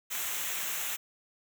white noise with comb filter, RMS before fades -34 dBFS, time 0.1-0.97 s, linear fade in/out 20 ms, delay 0.21 ms, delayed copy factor -0.65, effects none

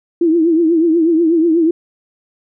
sine tone with vibrato, 329.6 Hz, E4, in tune, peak -9 dBFS, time 0.21-1.71 s, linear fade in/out 5 ms, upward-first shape triangle, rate 8.2 Hz, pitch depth 110 cents each way, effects none

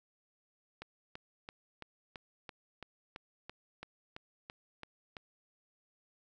click train, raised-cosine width 0.3 ms, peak -28 dBFS, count 14, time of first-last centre 0.82-5.168 s, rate 2.99 Hz, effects none

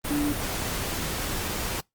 sine tone in noise, 292.5 Hz, D4, 7 cents flat, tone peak -23 dBFS, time 0.1-0.33 s, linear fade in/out 10 ms, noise pink, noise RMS -30 dBFS, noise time 0.04-1.81 s, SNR +4 dB, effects noise-tail reverb RT60 0.2 s tail -26 dB re dry + Opus 32 kbps

